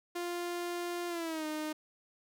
sawtooth tone with pitch glide, 349.2 to 307.5 Hz, F4 to D#4, 0 to -20 cents, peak -31 dBFS, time 0.15-1.73 s, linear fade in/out 10 ms, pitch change -220 cents, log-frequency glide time 1.08-1.46 s, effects none

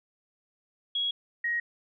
sine tone pair in turn, 3320 / 1886 Hz, G#7 / A#6, -1 / +20 cents, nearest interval minor seventh, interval 979 cents, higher first, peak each -26 dBFS, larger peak neither, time 0.95-1.11 / 1.44-1.6 s, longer neither, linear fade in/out 5 ms, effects none

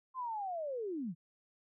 sine linear sweep, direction down, 1057 to 146.83 Hz, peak -36 dBFS, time 0.14-1.15 s, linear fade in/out 50 ms, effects none

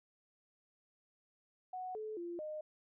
sine tone with pitch steps, 739 / 432.2 / 345 / 613 Hz, F#5 / A4 / F4 / D#5, -2 / -31 / -21 / -26 cents, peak -40 dBFS, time 1.73-2.61 s, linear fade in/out 5 ms, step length 220 ms, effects none

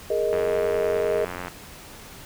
sine chord, Ab suspended second, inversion none, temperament equal, 415.3 / 466.2 / 622.3 Hz, Ab4 / Bb4 / Eb5, 0 / 0 / 0 cents, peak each -25 dBFS, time 0.1-1.25 s, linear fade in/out 5 ms
click train, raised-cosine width 0.5 ms, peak -17 dBFS, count 104, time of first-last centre 0.33-1.482 s, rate 89.4 Hz
effects pink hiss -43 dBFS RMS until 2.25 s

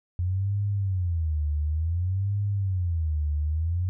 sine tone with vibrato, 87 Hz, F2, 6 cents flat, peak -23 dBFS, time 0.19-3.89 s, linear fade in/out 0 ms, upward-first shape sine, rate 0.56 Hz, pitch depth 270 cents each way, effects none

